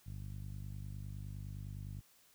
10% pulse tone with low-pass filter, 49.84 Hz, G1, 29 cents sharp, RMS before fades -45 dBFS, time 0.06-2.01 s, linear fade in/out 10 ms, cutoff 120 Hz, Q 1.6, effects white hiss -67 dBFS RMS until 2.34 s

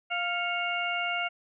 harmonic tone with a mistuned harmonic, 698.5 Hz, F5, in tune, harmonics 1 / 2 / 3 / 4, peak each -33 / -33 / -33 / -33 dBFS, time 0.1-1.29 s, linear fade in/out 20 ms, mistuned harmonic 3, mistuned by +80 cents, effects none

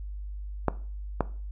clicks, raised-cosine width 1 ms, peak -8 / -9 dBFS, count 2, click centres 0.683 / 1.207 s, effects noise-tail reverb RT60 0.4 s tail -17 dB re dry + added 50 Hz sine -34 dBFS peak until 1.51 s

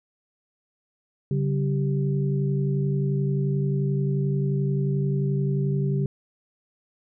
sine tone cluster, 141.2 / 192.6 / 392.2 Hz, C#3 / G3 / G4, +32 / -30 / +1 cents, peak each -22 / -29 / -31 dBFS, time 1.31-6.06 s, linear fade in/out 2 ms, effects none

